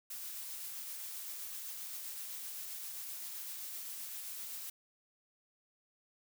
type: noise with tremolo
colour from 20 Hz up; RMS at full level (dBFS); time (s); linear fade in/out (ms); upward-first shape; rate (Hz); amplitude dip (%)
blue; -43; 0.1-4.7; 5; triangle; 7.7; 25
effects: none